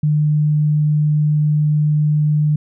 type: tone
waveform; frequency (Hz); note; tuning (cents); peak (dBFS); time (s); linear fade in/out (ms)
sine; 150.6; D3; +44; -12; 0.03-2.56; 5
effects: none